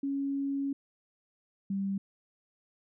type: tone pair in turn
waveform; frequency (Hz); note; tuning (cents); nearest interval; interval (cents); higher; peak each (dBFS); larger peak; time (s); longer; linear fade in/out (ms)
sine; 277.2 / 196.01; C#4 / G3; 0 / 0; tritone; 600; first; -29 / -29; neither; 0.03-0.73 / 1.7-1.98; first; 5
effects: none